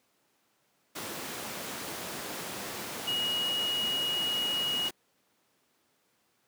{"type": "tone in noise", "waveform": "sine", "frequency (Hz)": 2892, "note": "F#7", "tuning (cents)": -40, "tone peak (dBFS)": -28, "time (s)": [3.07, 4.89], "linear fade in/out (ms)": 10, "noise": "pink", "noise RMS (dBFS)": -37, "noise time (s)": [0.95, 4.91], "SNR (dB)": 6, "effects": ["pink hiss -71 dBFS RMS until 6.47 s", "high-pass 200 Hz 12 dB/octave"]}